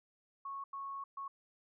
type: tone bursts at uneven times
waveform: sine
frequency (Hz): 1102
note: C#6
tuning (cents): -11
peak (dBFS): -40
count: 3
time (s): 0.45-0.64 / 0.73-1.04 / 1.17-1.28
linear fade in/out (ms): 5
effects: none